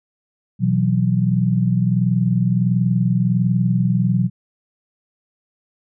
sine chord, B suspended fourth, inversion none, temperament equal, 123.47 / 164.81 / 185 Hz, B2 / E3 / F#3, 0 / 0 / 0 cents, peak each -18 / -21 / -18 dBFS, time 0.59-4.3 s, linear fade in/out 50 ms, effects none

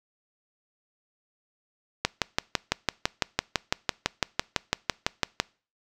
click train, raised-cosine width 0.2 ms, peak -4 dBFS, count 21, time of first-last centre 2.05-5.4 s, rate 5.97 Hz, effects noise-tail reverb RT60 0.4 s tail -25 dB re dry

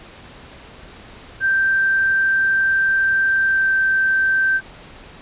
sine tone with pitch glide, 1568 to 1558.1 Hz, G6 to G6, 0 to -11 cents, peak -14 dBFS, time 1.4-4.61 s, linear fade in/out 50 ms, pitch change -11 cents, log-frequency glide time 3.46-3.75 s, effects pink hiss -41 dBFS RMS until 5.21 s + resampled to 8000 Hz

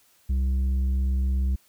sine tone with tanh clipping, 65.5 Hz, C2, 2 cents sharp, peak -22 dBFS, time 0.29-1.56 s, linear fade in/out 10 ms, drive 6 dB, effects white hiss -61 dBFS RMS until 1.68 s

